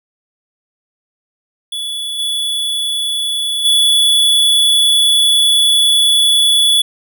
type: tone with level steps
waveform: square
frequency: 3426 Hz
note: A7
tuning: 47 cents flat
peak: -20 / -16 / -9 dBFS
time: 1.72-6.82 s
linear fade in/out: 5 ms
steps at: 2.18 / 3.64 s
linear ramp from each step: 20 ms
effects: none